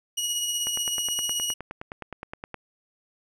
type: tone with tremolo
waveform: 20% pulse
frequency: 2904 Hz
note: F#7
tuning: 33 cents flat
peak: -19 dBFS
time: 0.17-1.54 s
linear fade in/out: 10 ms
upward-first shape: sine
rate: 16 Hz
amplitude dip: 35%
type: click train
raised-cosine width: 0.5 ms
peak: -20 dBFS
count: 19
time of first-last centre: 0.67-2.543 s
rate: 9.61 Hz
effects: none